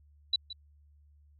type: tone with echo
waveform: sine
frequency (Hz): 3951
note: B7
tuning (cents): 0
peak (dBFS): -23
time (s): 0.33-0.36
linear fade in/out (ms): 5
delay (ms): 170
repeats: 1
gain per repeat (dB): -15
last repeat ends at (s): 0.53
effects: added 73 Hz sine -58 dBFS peak until 1.39 s